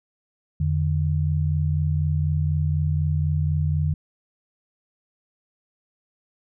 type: tone pair together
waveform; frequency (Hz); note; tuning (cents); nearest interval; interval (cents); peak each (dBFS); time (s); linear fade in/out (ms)
sine; 85.95 / 150; F2 / D3; -27 / +37; minor seventh; 964; -22; 0.6-3.94; 5
effects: none